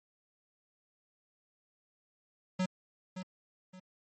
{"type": "tone with echo", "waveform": "square", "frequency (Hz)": 185, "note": "F#3", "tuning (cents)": 0, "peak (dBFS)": -29, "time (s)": [2.59, 2.66], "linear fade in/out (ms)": 10, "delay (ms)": 570, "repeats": 2, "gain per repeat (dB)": -10, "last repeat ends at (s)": 3.8, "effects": ["MP3 32 kbps"]}